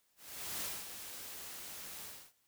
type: noise with ADSR envelope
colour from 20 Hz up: white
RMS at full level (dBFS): -39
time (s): 0.16-2.33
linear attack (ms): 460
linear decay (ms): 220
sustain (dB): -8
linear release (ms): 280
effects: white hiss -75 dBFS RMS until 2.47 s